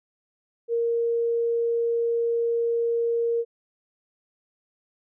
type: tone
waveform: sine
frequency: 466.2 Hz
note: A#4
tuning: in tune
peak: -21 dBFS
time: 0.68-3.45 s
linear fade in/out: 50 ms
effects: none